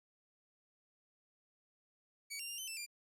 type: tone with pitch steps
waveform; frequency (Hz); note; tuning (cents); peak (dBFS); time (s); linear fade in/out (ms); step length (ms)
15% pulse; 2263 / 2776 / 2800 / 3058 / 2657 / 2389; C#7 / F7 / F7 / G7 / E7 / D7; +35 / -11 / +4 / -44 / +13 / +29; -35; 2.3-2.864; 20; 94
effects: none